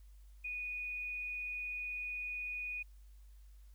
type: tone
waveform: sine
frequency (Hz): 2471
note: D#7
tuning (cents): -13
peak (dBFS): -38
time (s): 0.44-2.83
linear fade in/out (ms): 10
effects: added 50 Hz sine -54 dBFS peak until 3.74 s + white hiss -74 dBFS RMS until 3.74 s